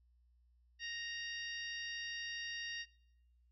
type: harmonic tone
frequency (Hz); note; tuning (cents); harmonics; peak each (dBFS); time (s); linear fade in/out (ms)
932.3; A#5; 0; 2 / 3 / 4 / 5 / 6; -44 / -46 / -50 / -52 / -51; 0.79-2.86; 50
effects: noise-tail reverb RT60 0.9 s tail -22 dB re dry + added 60 Hz sine -67 dBFS peak until 3.51 s